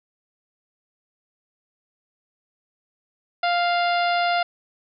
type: harmonic tone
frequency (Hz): 698.5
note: F5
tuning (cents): 0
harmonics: 1 / 2 / 3 / 4 / 5 / 6 / 7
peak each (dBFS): -20 / -26 / -30 / -32 / -34 / -36 / -37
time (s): 3.43-4.43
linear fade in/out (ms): 5
effects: none